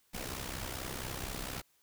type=noise with amplitude modulation; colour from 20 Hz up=pink; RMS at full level=-37 dBFS; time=0.13-1.62 s; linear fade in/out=20 ms; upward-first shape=sine; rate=64.3 Hz; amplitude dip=70%; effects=white hiss -71 dBFS RMS until 1.82 s